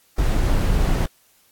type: noise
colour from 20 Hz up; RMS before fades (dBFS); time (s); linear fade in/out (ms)
brown; -18; 0.18-1.06; 5
effects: white hiss -58 dBFS RMS until 1.51 s + AAC 64 kbps